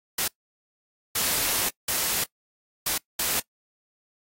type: noise bursts at uneven times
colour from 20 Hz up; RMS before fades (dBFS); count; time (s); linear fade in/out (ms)
white; -25; 5; 0.18-0.28 / 1.15-1.69 / 1.88-2.24 / 2.86-2.98 / 3.19-3.4; 5
effects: noise-tail reverb RT60 0.1 s tail -23 dB re dry + AAC 48 kbps